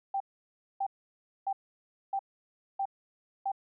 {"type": "tone bursts", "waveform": "sine", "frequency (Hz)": 784, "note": "G5", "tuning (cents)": 0, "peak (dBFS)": -28, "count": 6, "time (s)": [0.14, 3.518], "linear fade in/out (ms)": 5, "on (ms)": 63, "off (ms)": 600, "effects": []}